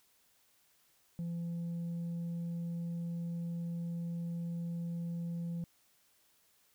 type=tone with tanh clipping; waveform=triangle; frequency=170 Hz; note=F3; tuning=46 cents flat; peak=-36 dBFS; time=1.19-5.64 s; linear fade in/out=0 ms; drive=7 dB; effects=white hiss -70 dBFS RMS until 6.74 s